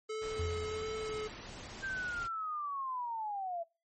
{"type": "tone with vibrato", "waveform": "square", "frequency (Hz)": 432.9, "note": "A4", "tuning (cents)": -28, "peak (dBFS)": -37, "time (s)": [0.09, 1.28], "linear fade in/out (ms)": 10, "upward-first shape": "sine", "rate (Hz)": 1.5, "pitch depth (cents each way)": 17}
{"type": "noise", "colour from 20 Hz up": "pink", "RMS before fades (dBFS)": -47, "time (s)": [0.21, 2.28], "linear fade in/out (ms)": 20}
{"type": "tone with exponential decay", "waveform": "sine", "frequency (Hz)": 84.2, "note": "E2", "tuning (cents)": 37, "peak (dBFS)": -32, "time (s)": [0.39, 1.36], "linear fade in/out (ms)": 5, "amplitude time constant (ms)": 210}
{"type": "linear sweep", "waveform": "sine", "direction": "down", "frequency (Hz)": [1590, 659.3], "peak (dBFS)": -35, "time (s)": [1.82, 3.64], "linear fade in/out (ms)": 20}
{"effects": ["noise-tail reverb RT60 0.3 s tail -24 dB re dry", "MP3 32 kbps"]}